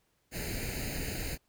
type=noise with comb filter; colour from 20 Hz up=pink; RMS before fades=-36 dBFS; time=0.31-1.38 s; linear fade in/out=50 ms; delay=0.44 ms; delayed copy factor=+0.85; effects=pink hiss -74 dBFS RMS until 1.48 s